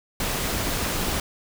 pink noise, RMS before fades -26 dBFS, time 0.2-1.2 s, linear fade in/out 2 ms, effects none

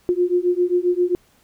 sine beating tone pair, 352.4 / 359.9 Hz, F4 / F#4, +16 / -48 cents, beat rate 7.5 Hz, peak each -19 dBFS, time 0.09-1.15 s, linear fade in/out 0 ms, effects pink hiss -58 dBFS RMS until 1.43 s

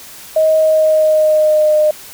sine tone with pitch glide, 630 to 609.9 Hz, D#5 to D#5, +21 to -35 cents, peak -8 dBFS, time 0.36-1.91 s, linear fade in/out 5 ms, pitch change -56 cents, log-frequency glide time 0.58-1.76 s, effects white hiss -35 dBFS RMS until 2.13 s

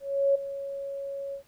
sine tone with ADSR envelope, 554.4 Hz, C#5, in tune, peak -18 dBFS, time 0-1.43 s, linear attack 350 ms, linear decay 9 ms, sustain -14 dB, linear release 92 ms, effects pink hiss -63 dBFS RMS until 1.47 s

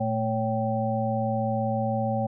sine tone cluster, 115 / 221.2 / 556 / 778 Hz, A#2 / A3 / C#5 / G5, -23 / +9 / +5 / -13 cents, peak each -29 dBFS, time 0-2.27 s, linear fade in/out 10 ms, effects none

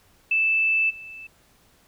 sine tone with level steps, 2637 Hz, E7, in tune, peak -18 / -37 dBFS, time 0.31-1.27 s, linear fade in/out 5 ms, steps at 0.89 s, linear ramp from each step 20 ms, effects pink hiss -59 dBFS RMS until 1.87 s

